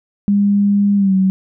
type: tone with pitch glide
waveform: sine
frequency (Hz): 202.2 to 189.75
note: G#3 to F#3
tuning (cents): -46 to +44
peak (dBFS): -10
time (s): 0.28-1.3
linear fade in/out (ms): 0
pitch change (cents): -110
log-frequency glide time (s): 0.96-1.14
effects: none